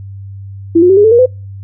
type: tone with pitch steps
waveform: sine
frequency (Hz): 334.4 / 358.4 / 384.1 / 411.7 / 441.2 / 472.9 / 506.9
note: E4 / F4 / G4 / G#4 / A4 / A#4 / B4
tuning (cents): +25 / +45 / -35 / -15 / +5 / +25 / +45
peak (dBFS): -3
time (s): 0.75-1.261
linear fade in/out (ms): 10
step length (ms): 73
effects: noise-tail reverb RT60 0.3 s tail -26 dB re dry + added 98 Hz sine -25 dBFS peak until 1.63 s